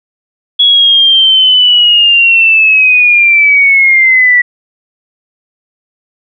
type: linear sweep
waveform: sine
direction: down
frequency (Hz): 3366 to 1944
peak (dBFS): -3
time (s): 0.59-4.42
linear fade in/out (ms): 10
effects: none